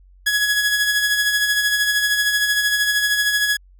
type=tone with tremolo; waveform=sawtooth; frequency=1678 Hz; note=G#6; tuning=17 cents sharp; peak=-11 dBFS; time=0.26-3.57 s; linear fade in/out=10 ms; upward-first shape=sine; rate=13 Hz; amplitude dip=45%; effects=added 46 Hz sine -46 dBFS peak until 3.79 s